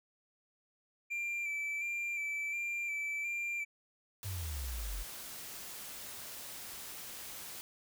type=tone with vibrato; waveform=triangle; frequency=2349 Hz; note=D7; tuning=in tune; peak=-33 dBFS; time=1.1-3.65 s; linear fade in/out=20 ms; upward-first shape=square; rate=1.4 Hz; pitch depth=23 cents each way
type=noise; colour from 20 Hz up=white; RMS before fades=-46 dBFS; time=4.23-7.61 s; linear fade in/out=0 ms
type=exponential sweep; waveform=sine; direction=down; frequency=102.1 to 42.52 Hz; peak=-37 dBFS; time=4.24-5.04 s; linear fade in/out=20 ms
effects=none

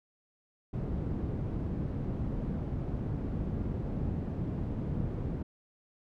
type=low-pass noise; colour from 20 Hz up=white; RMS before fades=-34 dBFS; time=0.73-5.43 s; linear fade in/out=10 ms; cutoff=190 Hz; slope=12 dB/octave; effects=none

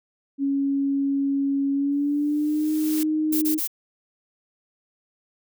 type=tone with pitch glide; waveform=sine; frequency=277.2 to 309.4 Hz; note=C#4 to D#4; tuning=0 to -10 cents; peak=-20 dBFS; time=0.38-3.6 s; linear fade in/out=50 ms; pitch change=+190 cents; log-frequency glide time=1.72-2.73 s
type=noise with exponential growth; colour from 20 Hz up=blue; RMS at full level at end=-29 dBFS; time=1.92-3.03 s; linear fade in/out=0 ms; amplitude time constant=240 ms
type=noise bursts; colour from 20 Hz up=violet; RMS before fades=-26 dBFS; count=3; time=3.32-3.676 s; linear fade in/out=10 ms; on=100 ms; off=28 ms
effects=none

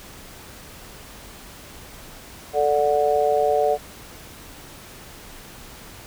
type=chord; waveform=sine; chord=D major; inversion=second; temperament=just; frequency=440.5 / 587.3 / 734.2 Hz; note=A4 / D5 / F#5; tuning=+2 / 0 / -14 cents; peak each=-21 dBFS; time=2.53-3.78 s; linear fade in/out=50 ms; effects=pink hiss -42 dBFS RMS until 6.06 s

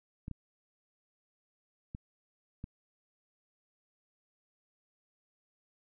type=clicks; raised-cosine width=5 ms; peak=-28 dBFS; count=4; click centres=0.281 / 0.313 / 1.949 / 2.641 s; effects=none

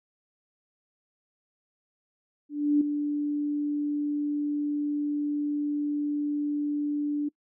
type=tone with ADSR envelope; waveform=sine; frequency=293.1 Hz; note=D4; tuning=3 cents flat; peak=-17 dBFS; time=2.49-7.29 s; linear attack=320 ms; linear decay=5 ms; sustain=-8 dB; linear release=10 ms; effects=noise-tail reverb RT60 0.1 s tail -24 dB re dry

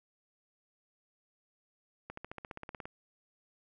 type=accelerating click train; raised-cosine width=0.5 ms; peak=-27 dBFS; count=13; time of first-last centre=2.1-2.855 s; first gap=74 ms; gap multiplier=0.97; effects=none

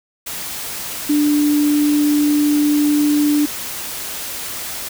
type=tone in noise; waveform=sine; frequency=294.8 Hz; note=D4; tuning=7 cents sharp; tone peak=-12 dBFS; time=1.09-3.46 s; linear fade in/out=10 ms; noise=white; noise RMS=-27 dBFS; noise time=0.26-4.89 s; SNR=+12 dB; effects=none

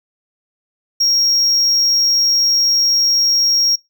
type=tone; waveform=triangle; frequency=5588 Hz; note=F8; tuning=in tune; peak=-10 dBFS; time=1-3.76 s; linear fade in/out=10 ms; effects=noise-tail reverb RT60 0.2 s tail -25 dB re dry

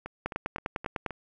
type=two click trains; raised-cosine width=0.5 ms; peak=-22 / -15 dBFS; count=5 / 9; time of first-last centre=0.06-1.107 / 0.26-1.062 s; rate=3.82 / 9.97 Hz; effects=none

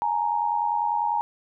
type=tone pair together; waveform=sine; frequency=839.9 / 930 Hz; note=G#5 / A#5; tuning=+19 / -4 cents; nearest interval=major second; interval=177 cents; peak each=-25 / -24 dBFS; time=0.02-1.21 s; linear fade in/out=0 ms; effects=none

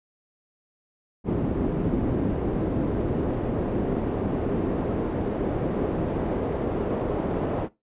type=noise with band-pass filter sweep; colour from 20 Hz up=brown; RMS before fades=-26 dBFS; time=1.24-7.69 s; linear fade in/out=50 ms; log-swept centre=300 to 470 Hz; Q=1.2; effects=noise-tail reverb RT60 0.2 s tail -18 dB re dry + resampled to 8000 Hz

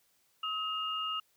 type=tone pair together; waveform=sine; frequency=1272 / 2831 Hz; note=D#6 / F7; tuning=+38 / +23 cents; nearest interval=octave + major second; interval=1385 cents; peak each=-35 / -35 dBFS; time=0.43-1.2 s; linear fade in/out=5 ms; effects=white hiss -71 dBFS RMS until 1.36 s

